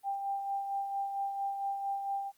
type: tone with tremolo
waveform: sine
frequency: 792 Hz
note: G5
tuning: 18 cents sharp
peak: -30 dBFS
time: 0.03-2.32 s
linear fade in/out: 50 ms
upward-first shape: sine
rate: 4.4 Hz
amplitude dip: 45%
effects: white hiss -69 dBFS RMS until 2.37 s + Opus 32 kbps